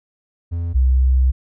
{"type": "tone pair in turn", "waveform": ["triangle", "sine"], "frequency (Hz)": [85.1, 64.41], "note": ["F2", "C2"], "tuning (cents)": [-44, -27], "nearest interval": "perfect fourth", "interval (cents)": 483, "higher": "first", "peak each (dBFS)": [-18, -11], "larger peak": "second", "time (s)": [[0.51, 0.74], [0.74, 1.32]], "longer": "second", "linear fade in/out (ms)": 20, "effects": []}